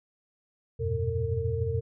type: tone cluster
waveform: sine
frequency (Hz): 84.6 / 97.9 / 114.7 / 121.9 / 455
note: E2 / G2 / A#2 / B2 / A#4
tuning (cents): +45 / -2 / -28 / -22 / -42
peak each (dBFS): -32 / -32 / -39 / -32 / -31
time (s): 0.79-1.81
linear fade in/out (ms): 20
effects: none